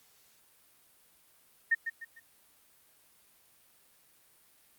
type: tone with echo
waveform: sine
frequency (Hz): 1834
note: A#6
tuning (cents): -29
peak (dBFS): -22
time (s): 1.71-1.75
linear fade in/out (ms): 10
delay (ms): 150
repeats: 3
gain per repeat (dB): -9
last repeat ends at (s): 2.2
effects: white hiss -64 dBFS RMS until 4.78 s + Opus 48 kbps